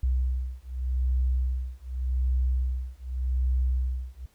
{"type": "beating tone pair", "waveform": "sine", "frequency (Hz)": [63, 63.85], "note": ["B1", "C2"], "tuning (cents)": [35, -42], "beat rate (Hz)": 0.85, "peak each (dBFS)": -27, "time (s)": [0.03, 4.26], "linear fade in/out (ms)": 5, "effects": ["pink hiss -65 dBFS RMS until 4.34 s"]}